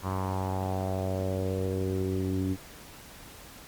sawtooth tone with low-pass filter sweep, 94.5 Hz, F#2, 37 cents sharp, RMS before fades -30 dBFS, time 0.02-2.57 s, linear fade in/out 50 ms, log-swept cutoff 1100 to 290 Hz, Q 4, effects pink hiss -48 dBFS RMS until 3.67 s + Opus 48 kbps

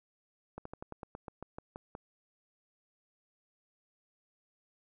slowing click train, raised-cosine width 1 ms, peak -28 dBFS, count 12, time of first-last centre 0.58-1.951 s, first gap 74 ms, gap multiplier 1.1, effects none

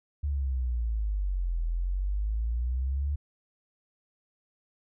sine exponential two-way sweep, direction down then up, 73.5 to 40.98 to 73.5 Hz, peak -26 dBFS, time 0.23-3.16 s, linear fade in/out 10 ms, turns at 1.63 s, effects none

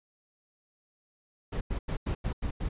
brown noise bursts, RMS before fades -31 dBFS, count 7, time 1.52-2.69 s, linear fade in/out 10 ms, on 90 ms, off 90 ms, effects resampled to 8000 Hz

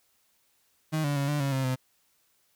35% pulse tone with pitch steps, 156.5 / 144.2 / 140 / 147.1 / 138.2 / 133.1 / 129.1 Hz, D#3 / D3 / C#3 / D3 / C#3 / C3 / C3, +10 / -31 / +18 / +3 / -5 / +30 / -23 cents, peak -24 dBFS, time 0.92-1.76 s, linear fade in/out 20 ms, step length 120 ms, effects white hiss -69 dBFS RMS until 2.55 s

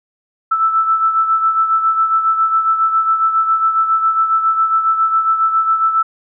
sine beating tone pair, 1318.5 / 1325.8 Hz, E6 / E6, 0 / +10 cents, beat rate 7.3 Hz, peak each -12 / -20 dBFS, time 0.51-6.03 s, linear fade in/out 10 ms, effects none

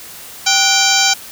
harmonic tone with a mistuned harmonic, 784 Hz, G5, in tune, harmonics 1 / 2 / 3 / 4 / 5 / 6 / 7 / 8 / 9, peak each -19 / -19 / -19 / -19 / -19 / -19 / -19 / -19 / -19 dBFS, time 0.46-1.14 s, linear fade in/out 10 ms, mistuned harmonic 2, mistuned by -120 cents, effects white hiss -34 dBFS RMS until 1.31 s

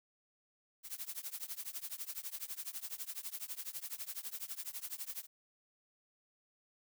blue noise with tremolo, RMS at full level -40 dBFS, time 0.83-5.27 s, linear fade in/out 50 ms, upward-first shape triangle, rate 12 Hz, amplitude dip 100%, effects none

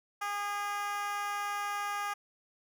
10% pulse tone with high-pass filter, 408.5 Hz, G#4, 29 cents flat, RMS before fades -35 dBFS, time 0.21-2.14 s, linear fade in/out 10 ms, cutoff 980 Hz, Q 5.4, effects none

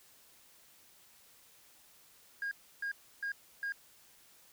sine tone bursts, 1626 Hz, G#6, 37 cents flat, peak -32 dBFS, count 4, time 2.42-3.722 s, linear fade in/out 2 ms, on 93 ms, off 310 ms, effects tanh soft clip ceiling -32 dBFS + white hiss -62 dBFS RMS until 4.52 s

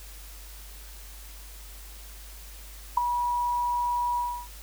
sine tone with ADSR envelope, 968 Hz, B5, 35 cents flat, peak -14 dBFS, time 2.97-4.48 s, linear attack 6 ms, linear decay 7 ms, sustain -10 dB, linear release 310 ms, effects added 50 Hz sine -43 dBFS peak until 4.62 s + white hiss -48 dBFS RMS until 4.62 s

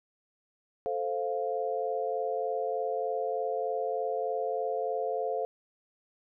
sine chord, F major, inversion first, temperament equal, 440 / 523.3 / 698.5 Hz, A4 / C5 / F5, 0 / 0 / 0 cents, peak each -33 dBFS, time 0.86-5.45 s, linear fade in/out 0 ms, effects none

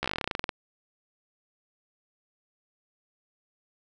slowing click train, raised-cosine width 0.3 ms, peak -12 dBFS, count 17, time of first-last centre 0.03-0.492 s, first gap 14 ms, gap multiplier 1.09, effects none

